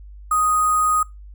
sine tone with sample-and-hold, 1245 Hz, D#6, 1 cent sharp, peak -15 dBFS, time 0.31-1.03 s, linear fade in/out 5 ms, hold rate 8820 Hz, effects noise-tail reverb RT60 0.2 s tail -22 dB re dry + added 50 Hz sine -37 dBFS peak until 1.34 s

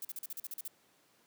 violet noise bursts, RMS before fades -41 dBFS, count 10, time 0.02-0.679 s, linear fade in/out 2 ms, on 29 ms, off 41 ms, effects pink hiss -68 dBFS RMS until 1.26 s + high-pass 200 Hz 12 dB/octave

